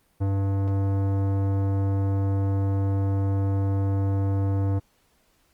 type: tone with tanh clipping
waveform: sine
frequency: 98 Hz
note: G2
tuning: in tune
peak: -23 dBFS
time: 0.2-4.8 s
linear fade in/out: 20 ms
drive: 17 dB
effects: pink hiss -65 dBFS RMS until 5.53 s + Opus 32 kbps